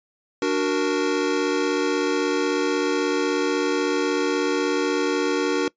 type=chord; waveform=square; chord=D augmented; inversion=none; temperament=equal; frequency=293.7 / 370 / 466.2 Hz; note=D4 / F#4 / A#4; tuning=0 / 0 / 0 cents; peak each=-25 dBFS; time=0.42-5.68 s; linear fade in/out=2 ms; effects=noise-tail reverb RT60 0.1 s tail -22 dB re dry + resampled to 16000 Hz